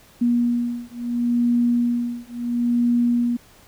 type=beating tone pair; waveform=sine; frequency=239.2 / 239.93 Hz; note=A#3 / B3; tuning=+45 / -50 cents; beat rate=0.73 Hz; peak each=-21 dBFS; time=0.21-3.37 s; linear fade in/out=10 ms; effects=pink hiss -51 dBFS RMS until 3.67 s